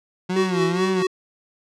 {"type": "tone with vibrato", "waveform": "30% pulse", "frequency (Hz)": 178.9, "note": "F3", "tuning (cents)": 42, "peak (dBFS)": -19, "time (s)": [0.29, 1.03], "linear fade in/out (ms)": 10, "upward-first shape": "sine", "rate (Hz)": 2.1, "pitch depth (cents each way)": 120}
{"type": "tone with tremolo", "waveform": "square", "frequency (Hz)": 373.9, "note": "F#4", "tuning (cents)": 18, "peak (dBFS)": -18, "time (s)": [0.36, 1.07], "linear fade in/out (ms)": 5, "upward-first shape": "triangle", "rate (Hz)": 4.7, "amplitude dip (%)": 75}
{"effects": ["low-pass 6000 Hz 12 dB/octave"]}